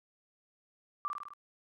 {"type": "tone with echo", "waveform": "sine", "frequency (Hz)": 1174.7, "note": "D6", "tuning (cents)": 0, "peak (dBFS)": -31, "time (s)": [1.05, 1.08], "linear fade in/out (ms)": 0, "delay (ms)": 51, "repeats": 5, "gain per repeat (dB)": -3, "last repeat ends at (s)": 1.335, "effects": []}